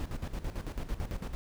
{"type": "noise with tremolo", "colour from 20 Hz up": "brown", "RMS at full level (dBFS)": -34, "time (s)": [0, 1.35], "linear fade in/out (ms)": 0, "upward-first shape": "square", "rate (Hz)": 9, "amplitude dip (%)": 70, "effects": []}